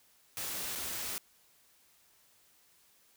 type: noise with dropouts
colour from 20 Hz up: white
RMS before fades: -38 dBFS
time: 0.37-1.18 s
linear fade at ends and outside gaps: 0 ms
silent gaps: 0.752-0.757 s
effects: white hiss -66 dBFS RMS until 3.16 s